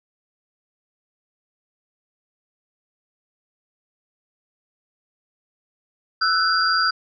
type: tone cluster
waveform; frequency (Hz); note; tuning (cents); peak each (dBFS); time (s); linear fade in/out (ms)
sine; 1319 / 1494 / 4785; E6 / F#6 / D8; +1 / +16 / +32; -21; 6.21-6.91; 10
effects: none